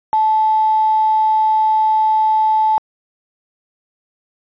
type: tone with quantisation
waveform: sine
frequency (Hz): 870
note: A5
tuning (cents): -20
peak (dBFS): -11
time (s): 0.13-2.78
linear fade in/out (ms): 0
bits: 6
effects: resampled to 11025 Hz